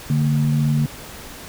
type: tone pair together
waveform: sine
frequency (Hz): 145.8 / 228.6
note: D3 / A#3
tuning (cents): -12 / -34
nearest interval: minor sixth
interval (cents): 778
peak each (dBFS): -16 / -22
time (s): 0.1-0.86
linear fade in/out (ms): 2
effects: pink hiss -37 dBFS RMS until 1.48 s